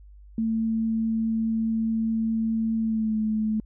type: tone with pitch glide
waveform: sine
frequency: 223.8 to 216.7 Hz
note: A3 to A3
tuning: +30 to -26 cents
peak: -22 dBFS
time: 0.38-3.6 s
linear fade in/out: 2 ms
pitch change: -56 cents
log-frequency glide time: 2.81-3.17 s
effects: added 50 Hz sine -45 dBFS peak until 3.65 s